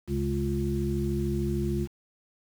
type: harmonic tone with a mistuned harmonic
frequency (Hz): 70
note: C#2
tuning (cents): +18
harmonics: 1 / 2 / 3 / 5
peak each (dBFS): -31 / -31 / -31 / -31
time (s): 0.07-1.88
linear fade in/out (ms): 50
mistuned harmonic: 2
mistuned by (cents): -43
effects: 8-bit